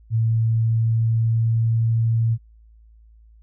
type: tone with pitch glide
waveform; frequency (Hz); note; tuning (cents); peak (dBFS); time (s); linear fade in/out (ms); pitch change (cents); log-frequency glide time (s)
sine; 112.9 to 114.08; A2 to A#2; +45 to -37; -16; 0.1-2.38; 50; +18; 0.21-1.91
effects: added 55 Hz sine -47 dBFS peak until 3.42 s